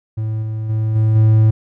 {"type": "tone with level steps", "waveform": "triangle", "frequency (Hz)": 109.5, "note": "A2", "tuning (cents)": -8, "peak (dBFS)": [-16, -18, -13, -9, -6], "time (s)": [0.17, 1.51], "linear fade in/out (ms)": 10, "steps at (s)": [0.42, 0.69, 0.95, 1.15], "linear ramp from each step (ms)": 10, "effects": []}